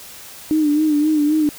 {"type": "tone with vibrato", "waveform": "sine", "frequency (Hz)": 302.5, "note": "D#4", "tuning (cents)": -49, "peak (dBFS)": -13, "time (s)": [0.51, 1.49], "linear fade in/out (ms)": 0, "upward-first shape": "sine", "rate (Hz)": 3.8, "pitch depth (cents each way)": 59, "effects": ["white hiss -38 dBFS RMS until 1.58 s"]}